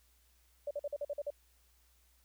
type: tone bursts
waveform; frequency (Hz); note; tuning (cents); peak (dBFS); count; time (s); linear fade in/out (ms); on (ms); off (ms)
sine; 579; D5; -25; -34; 8; 0.67-1.304; 5; 39; 46
effects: added 60 Hz sine -68 dBFS peak until 2.24 s + white hiss -71 dBFS RMS until 2.24 s